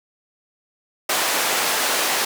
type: band-pass noise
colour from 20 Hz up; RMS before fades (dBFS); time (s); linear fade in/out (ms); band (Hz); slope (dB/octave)
pink; -21; 1.09-2.25; 5; 560 to 16000; 12
effects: none